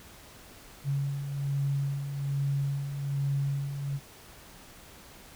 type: beating tone pair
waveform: sine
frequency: 138.59 / 139.79 Hz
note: C#3 / C#3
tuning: 0 / +15 cents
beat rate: 1.2 Hz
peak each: -36 / -28 dBFS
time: 0.84-4 s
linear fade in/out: 50 ms
effects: pink hiss -51 dBFS RMS until 5.35 s